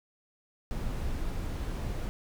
brown noise, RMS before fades -33 dBFS, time 0.71-2.09 s, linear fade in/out 0 ms, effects none

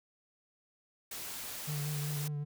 white noise, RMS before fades -42 dBFS, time 1.11-2.28 s, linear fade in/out 5 ms
triangle tone with vibrato, 147.7 Hz, D3, 10 cents sharp, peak -32 dBFS, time 1.67-2.45 s, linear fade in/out 20 ms, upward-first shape triangle, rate 5.3 Hz, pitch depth 36 cents each way
effects none

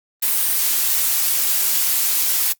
blue noise, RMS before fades -18 dBFS, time 0.22-2.53 s, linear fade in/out 10 ms, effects noise-tail reverb RT60 0.1 s tail -20 dB re dry + Opus 32 kbps

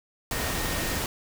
sine tone in noise, 1848 Hz, A#6, 16 cents flat, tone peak -38 dBFS, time 0.32-0.98 s, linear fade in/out 2 ms, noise pink, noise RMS -29 dBFS, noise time 0.31-1.06 s, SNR -12 dB, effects none

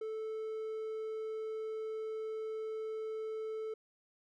triangle tone with hard clipping, 438.4 Hz, A4, 6 cents flat, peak -38 dBFS, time 0.01-3.74 s, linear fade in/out 5 ms, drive 6 dB, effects none

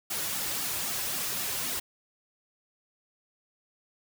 white noise with flanger, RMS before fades -32 dBFS, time 0.1-1.8 s, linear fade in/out 10 ms, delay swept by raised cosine 1.9 to 4.5 ms, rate 3.8 Hz, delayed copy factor -0.8, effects none

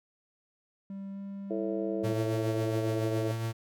triangle tone with pitch glide, 196 to 197.71 Hz, G3 to G3, 0 to +15 cents, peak -35 dBFS, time 0.9-2.13 s, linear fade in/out 2 ms, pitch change +15 cents, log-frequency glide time 1.12-1.19 s
harmonic tone, 110 Hz, A2, in tune, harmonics 3 / 4 / 5 / 6, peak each -33 / -35 / -37 / -39 dBFS, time 1.5-3.32 s, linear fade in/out 10 ms
45% pulse tone with tremolo, 113.5 Hz, A#2, 46 cents flat, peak -29 dBFS, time 2.03-3.53 s, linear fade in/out 20 ms, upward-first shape triangle, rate 7.2 Hz, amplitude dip 40%
effects none

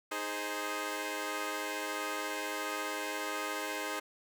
10% pulse chord, Ab major, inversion second, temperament equal, 311.1 / 415.3 / 523.3 Hz, Eb4 / Ab4 / C5, 0 / 0 / 0 cents, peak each -31 dBFS, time 0.11-4 s, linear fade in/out 10 ms, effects none

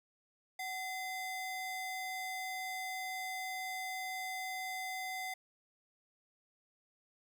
square ring-modulated tone, 1400 Hz, F6, 4 cents sharp, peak -36 dBFS, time 0.59-5.34 s, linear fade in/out 5 ms, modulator 651 Hz, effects none

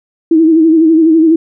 sine tone with vibrato, 322 Hz, E4, 41 cents flat, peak -4 dBFS, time 0.31-1.36 s, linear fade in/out 5 ms, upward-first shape sine, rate 12 Hz, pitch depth 60 cents each way, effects none

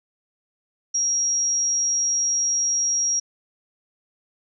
sine tone, 5650 Hz, F8, 19 cents sharp, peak -19 dBFS, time 0.94-3.2 s, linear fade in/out 10 ms, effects none

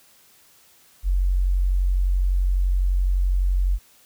sine tone, 45.91 Hz, F#1, 13 cents flat, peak -17 dBFS, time 1.03-3.79 s, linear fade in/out 50 ms, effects white hiss -55 dBFS RMS until 4.05 s

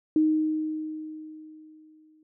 sine tone with exponential decay, 311.1 Hz, D#4, in tune, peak -17 dBFS, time 0.16-2.23 s, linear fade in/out 2 ms, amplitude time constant 450 ms, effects none

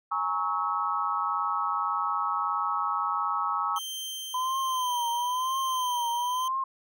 sine chord, A# half-diminished seventh, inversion third, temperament equal with one note detuned, 830.6 / 932.3 / 1108.7 / 1291.4 Hz, G#5 / A#5 / C#6 / E6, 0 / 0 / 0 / -36 cents, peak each -34 / -34 / -30 / -29 dBFS, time 0.11-3.79 s, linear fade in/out 10 ms
sawtooth tone with tremolo, 3136 Hz, G7, in tune, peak -30 dBFS, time 3.76-6.48 s, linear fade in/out 2 ms, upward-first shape sine, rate 1.1 Hz, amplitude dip 30%
sine tone with vibrato, 1002 Hz, B5, 25 cents sharp, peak -26 dBFS, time 4.34-6.64 s, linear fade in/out 5 ms, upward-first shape triangle, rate 1 Hz, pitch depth 120 cents each way
effects none

